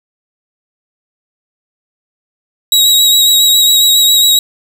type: tone with vibrato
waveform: sawtooth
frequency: 3835 Hz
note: A#7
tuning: 48 cents sharp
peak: -3 dBFS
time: 2.72-4.39 s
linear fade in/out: 2 ms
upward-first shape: triangle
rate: 7.3 Hz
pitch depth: 30 cents each way
effects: 7-bit